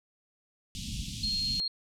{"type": "band-stop noise", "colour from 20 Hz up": "pink", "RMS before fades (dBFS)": -36, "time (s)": [0.75, 1.6], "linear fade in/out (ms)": 0, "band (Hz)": [250, 2800], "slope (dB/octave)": 48}
{"type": "tone", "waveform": "sine", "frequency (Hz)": 4245, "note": "C8", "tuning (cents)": 24, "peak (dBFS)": -28, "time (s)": [1.23, 1.68], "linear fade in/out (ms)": 5}
{"effects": ["low-pass 7000 Hz 12 dB/octave"]}